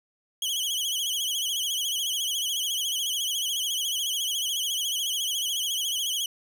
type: tone with vibrato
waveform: sawtooth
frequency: 3136 Hz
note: G7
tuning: in tune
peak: -23 dBFS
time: 0.42-6.26 s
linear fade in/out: 2 ms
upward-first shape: sine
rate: 14 Hz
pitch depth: 110 cents each way
effects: none